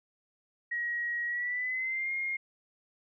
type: tone with pitch glide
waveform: sine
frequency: 1900 to 2133 Hz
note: A#6 to C7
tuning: +33 to +33 cents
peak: -30 dBFS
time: 0.71-2.37 s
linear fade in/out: 10 ms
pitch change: +200 cents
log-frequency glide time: 1.26-2.12 s
effects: none

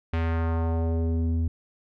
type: tone with low-pass filter sweep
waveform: square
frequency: 82.41 Hz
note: E2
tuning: in tune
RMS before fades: -25 dBFS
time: 0.13-1.48 s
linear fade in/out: 5 ms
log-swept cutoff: 2600 to 180 Hz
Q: 1.4
effects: none

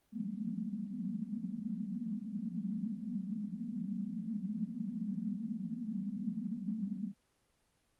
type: band-pass noise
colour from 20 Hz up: pink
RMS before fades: -39 dBFS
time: 0.12-7.14 s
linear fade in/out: 50 ms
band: 180 to 240 Hz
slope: 96 dB/octave
effects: pink hiss -75 dBFS RMS until 7.99 s + Opus 24 kbps

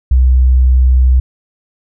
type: tone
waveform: sine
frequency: 63.6 Hz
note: C2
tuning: 48 cents flat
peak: -5 dBFS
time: 0.11-1.2 s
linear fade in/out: 5 ms
effects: none

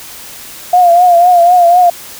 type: tone with vibrato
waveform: sine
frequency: 704 Hz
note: F5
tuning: 14 cents sharp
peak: -3 dBFS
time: 0.73-1.9 s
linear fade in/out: 5 ms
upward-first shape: triangle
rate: 4 Hz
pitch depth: 70 cents each way
effects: white hiss -30 dBFS RMS until 2.19 s

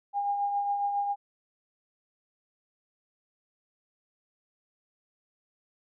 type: tone with tremolo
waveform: sine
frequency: 809 Hz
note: G#5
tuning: 46 cents flat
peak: -24 dBFS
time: 0.13-1.16 s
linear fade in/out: 50 ms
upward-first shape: triangle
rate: 7.3 Hz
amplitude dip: 45%
effects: none

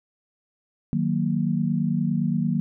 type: chord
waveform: sine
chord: D# minor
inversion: none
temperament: equal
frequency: 155.56 / 185 / 233.1 Hz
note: D#3 / F#3 / A#3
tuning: 0 / 0 / 0 cents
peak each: -25 dBFS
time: 0.93-2.6 s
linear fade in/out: 0 ms
effects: none

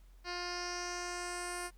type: tone with low-pass filter sweep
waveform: 10% pulse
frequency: 353.6 Hz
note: F4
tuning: 22 cents sharp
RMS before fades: -40 dBFS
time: 0.24-1.71 s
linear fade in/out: 50 ms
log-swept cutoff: 4300 to 10000 Hz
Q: 3.5
effects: added 44 Hz sine -55 dBFS peak until 1.77 s + pink hiss -71 dBFS RMS until 1.77 s

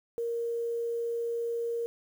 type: tone with quantisation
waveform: sine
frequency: 467.2 Hz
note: A#4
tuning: 4 cents sharp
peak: -29 dBFS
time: 0.18-1.86 s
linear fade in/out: 0 ms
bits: 9
effects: none

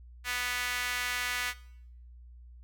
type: tone with high-pass filter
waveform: sawtooth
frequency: 246.9 Hz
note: B3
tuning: in tune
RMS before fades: -33 dBFS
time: 0.24-1.54 s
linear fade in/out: 50 ms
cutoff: 1800 Hz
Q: 1.8
effects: noise-tail reverb RT60 0.7 s tail -19 dB re dry + added 60 Hz sine -48 dBFS peak until 2.63 s

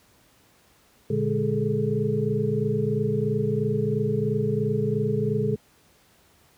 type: tone cluster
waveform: sine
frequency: 116.7 / 144.9 / 207.7 / 415.5 / 438.5 Hz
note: A#2 / D3 / G#3 / G#4 / A4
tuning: +2 / -23 / 0 / +1 / -6 cents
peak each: -28 dBFS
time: 1.1-5.56 s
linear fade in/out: 5 ms
effects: pink hiss -59 dBFS RMS until 6.57 s + high-pass 60 Hz 12 dB/octave

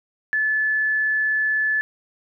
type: tone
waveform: sine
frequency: 1732 Hz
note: A6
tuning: 28 cents flat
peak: -18 dBFS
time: 0.33-1.81 s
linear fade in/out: 0 ms
effects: none

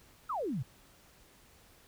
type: exponential sweep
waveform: sine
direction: down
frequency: 1396.9 to 110 Hz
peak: -32 dBFS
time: 0.29-0.63 s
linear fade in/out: 10 ms
effects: pink hiss -61 dBFS RMS until 1.87 s

